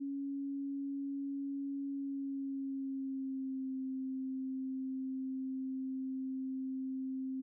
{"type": "tone with pitch glide", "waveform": "sine", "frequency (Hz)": [277.9, 263.1], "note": ["C#4", "C4"], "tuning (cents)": [4, 10], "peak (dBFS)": -36, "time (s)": [0, 7.42], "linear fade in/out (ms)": 20, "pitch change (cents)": -94, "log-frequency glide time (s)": [1.89, 3.75], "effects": []}